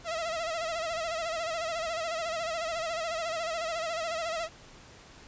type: tone with vibrato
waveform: sawtooth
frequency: 659 Hz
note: E5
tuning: 1 cent flat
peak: -27 dBFS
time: 0.04-4.49 s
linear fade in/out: 50 ms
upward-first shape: sine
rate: 14 Hz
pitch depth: 77 cents each way
effects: pink hiss -52 dBFS RMS until 5.27 s + resampled to 16000 Hz